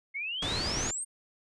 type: exponential sweep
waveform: sine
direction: up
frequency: 2126 to 8870 Hz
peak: -32 dBFS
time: 0.14-1.05 s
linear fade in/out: 20 ms
type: low-pass noise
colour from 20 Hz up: pink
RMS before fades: -34 dBFS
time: 0.42-0.91 s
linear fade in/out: 5 ms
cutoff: 7000 Hz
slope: 12 dB/octave
effects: resampled to 22050 Hz